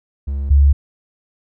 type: tone pair in turn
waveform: triangle / sine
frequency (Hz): 69.3 / 70.47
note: C#2 / C#2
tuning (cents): 0 / +29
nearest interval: unison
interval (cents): 29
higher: second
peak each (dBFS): -17 / -7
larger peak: second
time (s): 0.27-0.5 / 0.5-0.73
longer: neither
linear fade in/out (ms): 10
effects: none